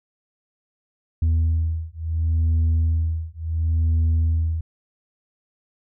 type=beating tone pair; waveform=sine; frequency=80.8 / 81.51 Hz; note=E2 / E2; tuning=-34 / -19 cents; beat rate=0.71 Hz; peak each=-19 dBFS; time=1.22-4.61 s; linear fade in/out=5 ms; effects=tanh soft clip ceiling -15 dBFS